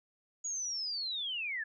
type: linear sweep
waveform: sine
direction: down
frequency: 6810 to 1668 Hz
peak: -34 dBFS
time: 0.44-1.64 s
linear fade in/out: 10 ms
effects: none